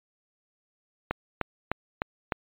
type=click train; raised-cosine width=0.5 ms; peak=-11 dBFS; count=5; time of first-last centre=1.11-2.322 s; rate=3.3 Hz; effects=resampled to 8000 Hz